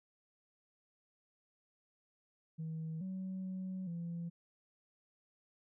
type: tone with pitch steps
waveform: sine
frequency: 160.2 / 188.2 / 187 / 170 Hz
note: E3 / F#3 / F#3 / F3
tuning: -49 / +30 / +19 / -46 cents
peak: -37 dBFS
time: 2.58-4.3 s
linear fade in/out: 20 ms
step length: 430 ms
effects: tanh soft clip ceiling -36 dBFS